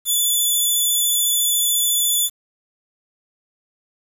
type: tone with vibrato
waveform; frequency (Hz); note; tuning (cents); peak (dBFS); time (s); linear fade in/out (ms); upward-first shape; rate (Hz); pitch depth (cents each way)
5% pulse; 3470; A7; -25; -9; 0.05-2.3; 50; triangle; 14; 23
effects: 7-bit